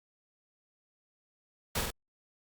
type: noise with echo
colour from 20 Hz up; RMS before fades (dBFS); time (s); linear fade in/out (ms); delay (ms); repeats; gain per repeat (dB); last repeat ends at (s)
pink; -31; 1.75-1.81; 5; 48; 2; -3; 1.906
effects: Opus 48 kbps